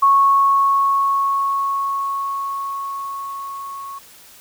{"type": "tone with level ramp", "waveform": "sine", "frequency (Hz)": 1103, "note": "C#6", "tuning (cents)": -9, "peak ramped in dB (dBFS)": [-9, -29], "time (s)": [0.02, 3.99], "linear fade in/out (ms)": 10, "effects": ["white hiss -45 dBFS RMS until 4.4 s"]}